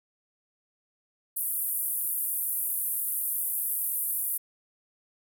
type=band-pass noise; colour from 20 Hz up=white; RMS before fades=-30 dBFS; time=1.36-4.38 s; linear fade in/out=10 ms; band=10000 to 15000 Hz; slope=48 dB/octave; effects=none